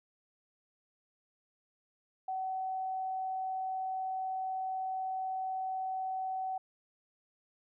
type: tone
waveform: sine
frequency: 756 Hz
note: F#5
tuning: 37 cents sharp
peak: -33 dBFS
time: 2.28-6.58 s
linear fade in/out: 5 ms
effects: none